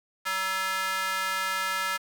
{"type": "tone with high-pass filter", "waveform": "square", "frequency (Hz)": 189.6, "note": "F#3", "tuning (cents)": 43, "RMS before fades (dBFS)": -29, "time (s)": [0.25, 1.98], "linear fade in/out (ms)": 20, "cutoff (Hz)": 1400, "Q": 2.2, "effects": ["9-bit"]}